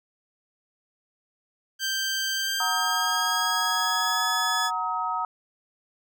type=tone with pitch glide; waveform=15% pulse; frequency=1568 to 1700.1 Hz; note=G6 to G#6; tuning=0 to +40 cents; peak=-19 dBFS; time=1.79-4.71 s; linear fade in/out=50 ms; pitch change=+140 cents; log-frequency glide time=2.34-4.27 s
type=chord; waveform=sine; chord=D# minor; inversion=first; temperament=equal with one note detuned; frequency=740 / 932.3 / 1269.9 Hz; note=F#5 / A#5 / D#6; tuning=0 / 0 / +35 cents; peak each=-32 / -29 / -28 dBFS; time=2.6-5.25 s; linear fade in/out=2 ms
effects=none